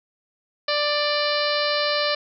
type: harmonic tone with a mistuned harmonic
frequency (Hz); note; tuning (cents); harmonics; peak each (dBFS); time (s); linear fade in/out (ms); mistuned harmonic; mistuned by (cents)
589; D5; +5; 1 / 2 / 3 / 4 / 5 / 6 / 7 / 8 / 9; -24 / -28 / -29 / -31 / -31 / -34 / -28 / -30 / -35; 0.68-2.15; 5; 6; +33
effects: none